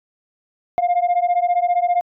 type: beating tone pair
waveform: sine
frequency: 698.5 / 713.5 Hz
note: F5 / F5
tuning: 0 / +37 cents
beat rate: 15 Hz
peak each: -16 dBFS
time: 0.78-2.01 s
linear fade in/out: 0 ms
effects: tanh soft clip ceiling -12 dBFS